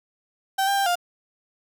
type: tone with pitch steps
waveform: 35% pulse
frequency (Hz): 775 / 795 / 790 / 704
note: G5 / G5 / G5 / F5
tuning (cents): -20 / +24 / +13 / +14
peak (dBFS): -18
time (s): 0.58-0.956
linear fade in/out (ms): 10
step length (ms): 94
effects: none

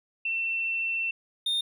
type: tone pair in turn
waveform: sine / triangle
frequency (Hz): 2693 / 3650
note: E7 / A#7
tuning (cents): +36 / -37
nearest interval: perfect fourth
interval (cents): 527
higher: second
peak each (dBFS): -26 / -23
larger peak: second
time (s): 0.25-1.11 / 1.46-1.61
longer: first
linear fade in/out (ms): 5
effects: none

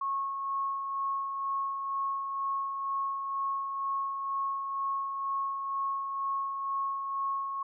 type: tone with tremolo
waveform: sine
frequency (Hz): 1095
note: C#6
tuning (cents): -22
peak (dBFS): -28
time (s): 0.01-7.63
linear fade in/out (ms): 5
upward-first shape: sine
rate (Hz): 2.1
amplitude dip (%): 40
effects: none

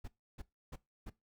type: noise bursts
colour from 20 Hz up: brown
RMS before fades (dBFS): -43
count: 4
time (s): 0.04-1.1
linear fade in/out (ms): 10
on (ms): 40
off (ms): 300
effects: noise-tail reverb RT60 0.2 s tail -19 dB re dry

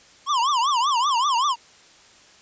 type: tone with vibrato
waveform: square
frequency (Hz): 1046.5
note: C6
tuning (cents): 0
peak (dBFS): -19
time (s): 0.26-1.56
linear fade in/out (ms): 50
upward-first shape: triangle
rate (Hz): 5.2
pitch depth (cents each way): 260
effects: white hiss -51 dBFS RMS until 2.41 s + resampled to 16000 Hz

